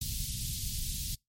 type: band-stop noise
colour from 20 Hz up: pink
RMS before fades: -35 dBFS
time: 0.01-1.15 s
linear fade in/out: 5 ms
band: 160 to 3600 Hz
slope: 24 dB/octave
effects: noise-tail reverb RT60 0.2 s tail -26 dB re dry + MP3 64 kbps